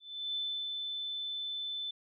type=tone with ADSR envelope; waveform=sine; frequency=3520 Hz; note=A7; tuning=in tune; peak=-32 dBFS; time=0-1.91 s; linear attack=350 ms; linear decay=320 ms; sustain=-3 dB; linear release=6 ms; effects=none